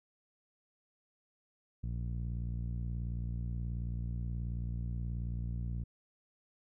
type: tone with low-pass filter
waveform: sawtooth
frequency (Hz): 58.6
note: A#1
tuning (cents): +10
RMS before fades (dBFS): -37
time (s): 1.83-5.84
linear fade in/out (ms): 10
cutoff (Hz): 150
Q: 1.8
effects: none